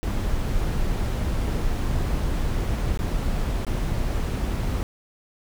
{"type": "noise with dropouts", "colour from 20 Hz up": "brown", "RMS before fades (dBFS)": -24, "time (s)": [0.03, 4.83], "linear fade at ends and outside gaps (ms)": 0, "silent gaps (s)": [[2.974, 2.991], [3.649, 3.667]], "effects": []}